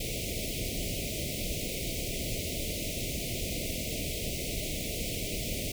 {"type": "band-stop noise", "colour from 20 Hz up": "pink", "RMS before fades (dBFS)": -34, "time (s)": [0, 5.72], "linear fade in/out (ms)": 5, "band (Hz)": [680, 2100], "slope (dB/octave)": 96, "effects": []}